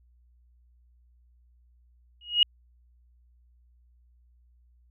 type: tone with exponential growth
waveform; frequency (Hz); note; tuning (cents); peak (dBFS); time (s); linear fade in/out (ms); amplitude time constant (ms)
sine; 2884; F#7; -45; -13; 2.21-2.43; 2; 47
effects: added 60 Hz sine -58 dBFS peak until 4.9 s